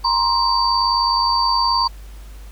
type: tone cluster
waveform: sine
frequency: 948 / 1047 / 4616 Hz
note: A#5 / C6 / D8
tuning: +29 / +1 / -31 cents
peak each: -19 dBFS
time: 0.04-1.88 s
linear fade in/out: 10 ms
effects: added 50 Hz sine -34 dBFS peak until 2.51 s + pink hiss -48 dBFS RMS until 2.51 s